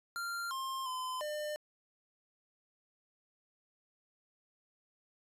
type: tone with pitch steps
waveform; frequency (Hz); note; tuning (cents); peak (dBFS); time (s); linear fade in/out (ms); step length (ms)
square; 1388 / 1061 / 1022 / 601; F6 / C6 / C6 / D5; -11 / +24 / -41 / +40; -37; 0.16-1.56; 0; 350
effects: resampled to 32000 Hz